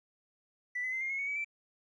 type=tone with pitch steps; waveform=triangle; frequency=1975.5 / 2023 / 2071 / 2121 / 2172 / 2224 / 2277 / 2332 Hz; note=B6 / B6 / C7 / C7 / C#7 / C#7 / C#7 / D7; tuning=0 / +41 / -18 / +23 / -36 / +5 / +46 / -13 cents; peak=-29 dBFS; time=0.75-1.446 s; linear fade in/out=10 ms; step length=87 ms; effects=tanh soft clip ceiling -30 dBFS + resampled to 22050 Hz